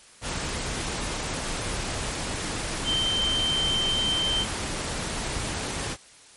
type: tone in noise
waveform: sine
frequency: 3116 Hz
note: G7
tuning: 11 cents flat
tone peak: -23 dBFS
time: 2.84-4.46 s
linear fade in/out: 50 ms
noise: pink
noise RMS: -30 dBFS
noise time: 0.21-5.97 s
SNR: +4 dB
effects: white hiss -51 dBFS RMS until 6.36 s + MP3 48 kbps